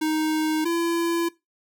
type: tone pair in turn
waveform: square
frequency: 311.8 / 337.7 Hz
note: D#4 / E4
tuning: +4 / +42 cents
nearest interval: minor second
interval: 138 cents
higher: second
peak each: -22 dBFS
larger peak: neither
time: 0.01-0.65 / 0.65-1.29 s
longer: neither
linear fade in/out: 10 ms
effects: noise-tail reverb RT60 0.2 s tail -20 dB re dry